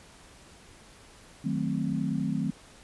sine chord, D# diminished seventh, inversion none, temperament equal, 155.56 / 185 / 220 / 261.6 Hz, D#3 / F#3 / A3 / C4, 0 / 0 / 0 / 0 cents, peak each -32 dBFS, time 1.44-2.51 s, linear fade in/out 10 ms, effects pink hiss -53 dBFS RMS until 2.83 s + resampled to 24000 Hz

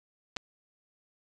clicks, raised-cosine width 0.2 ms, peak -21 / -15 dBFS, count 2, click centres 0.364 / 0.368 s, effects resampled to 24000 Hz

